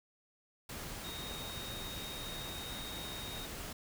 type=tone in noise; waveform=sine; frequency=3729 Hz; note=A#7; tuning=in tune; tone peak=-45 dBFS; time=1.04-3.46 s; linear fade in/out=5 ms; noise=pink; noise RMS=-44 dBFS; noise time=0.69-3.73 s; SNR=-4 dB; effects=none

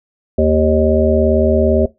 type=harmonic tone; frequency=77.78 Hz; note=D#2; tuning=in tune; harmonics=1 / 3 / 5 / 7 / 8; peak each=-16 / -16 / -16 / -16 / -16 dBFS; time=0.38-1.86 s; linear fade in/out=5 ms; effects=noise-tail reverb RT60 0.2 s tail -19 dB re dry

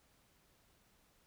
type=silence; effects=pink hiss -71 dBFS RMS until 1.26 s

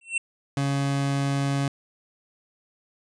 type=tone with exponential growth; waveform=square; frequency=2706 Hz; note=E7; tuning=45 cents sharp; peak=-20 dBFS; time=0.01-0.18 s; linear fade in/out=5 ms; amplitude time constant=35 ms
type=tone; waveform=30% pulse; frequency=139.3 Hz; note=C#3; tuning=9 cents sharp; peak=-20 dBFS; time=0.57-1.68 s; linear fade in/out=2 ms
effects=resampled to 22050 Hz

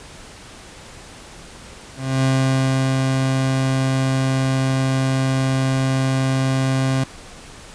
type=tone with ADSR envelope; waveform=30% pulse; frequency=132.6 Hz; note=C3; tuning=23 cents sharp; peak=-12 dBFS; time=1.95-7.04 s; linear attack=280 ms; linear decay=680 ms; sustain=-2 dB; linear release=6 ms; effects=pink hiss -40 dBFS RMS until 7.74 s + resampled to 22050 Hz

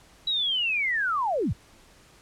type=linear sweep; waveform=sine; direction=down; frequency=3933 to 58.7 Hz; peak=-23 dBFS; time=0.27-1.53 s; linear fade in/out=5 ms; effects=pink hiss -55 dBFS RMS until 2.21 s + low-pass 10000 Hz 12 dB/octave

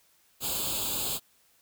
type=noise with comb filter; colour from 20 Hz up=white; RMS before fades=-31 dBFS; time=0.4-1.2 s; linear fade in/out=50 ms; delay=0.26 ms; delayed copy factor=+0.95; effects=white hiss -65 dBFS RMS until 1.61 s

